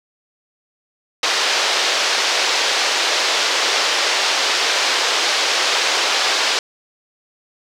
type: band-pass noise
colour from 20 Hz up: white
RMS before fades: -18 dBFS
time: 1.23-6.59 s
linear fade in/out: 2 ms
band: 390 to 5400 Hz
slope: 24 dB/octave
effects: none